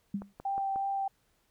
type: tone with exponential decay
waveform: sine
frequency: 200 Hz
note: G3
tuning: 35 cents sharp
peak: -27 dBFS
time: 0.14-0.33 s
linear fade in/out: 5 ms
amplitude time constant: 40 ms
type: click train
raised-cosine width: 1 ms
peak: -29 dBFS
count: 4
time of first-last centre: 0.22-0.76 s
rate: 5.56 Hz
type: tone with vibrato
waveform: sine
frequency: 784 Hz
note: G5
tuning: in tune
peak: -29 dBFS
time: 0.45-1.08 s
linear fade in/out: 5 ms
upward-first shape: sine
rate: 2.8 Hz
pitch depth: 10 cents each way
effects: pink hiss -72 dBFS RMS until 1.5 s